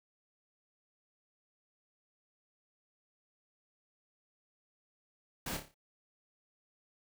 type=noise with echo; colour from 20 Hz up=pink; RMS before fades=-39 dBFS; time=5.46-5.57 s; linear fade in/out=5 ms; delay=29 ms; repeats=6; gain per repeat=-6 dB; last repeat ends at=5.744 s; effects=none